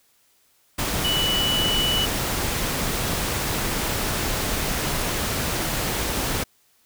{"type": "tone in noise", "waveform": "sine", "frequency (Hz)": 2960, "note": "F#7", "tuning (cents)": 0, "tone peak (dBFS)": -21, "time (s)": [1.04, 2.06], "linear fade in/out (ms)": 10, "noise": "pink", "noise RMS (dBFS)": -25, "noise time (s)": [0.78, 6.44], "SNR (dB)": 1, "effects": ["white hiss -62 dBFS RMS until 6.85 s"]}